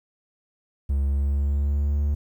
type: tone with pitch glide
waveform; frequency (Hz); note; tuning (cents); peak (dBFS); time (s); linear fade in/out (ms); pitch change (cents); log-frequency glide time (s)
triangle; 69.3 to 72.66; C#2 to D2; 0 to -18; -18; 0.89-2.15; 10; +82; 1.02-2.04
effects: 10-bit